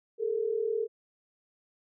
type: tone pair together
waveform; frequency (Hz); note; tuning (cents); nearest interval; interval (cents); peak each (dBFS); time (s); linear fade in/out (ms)
sine; 417 / 456.7; G#4 / A#4; +7 / -36; major second; 157; -31 / -29; 0.18-0.88; 50
effects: none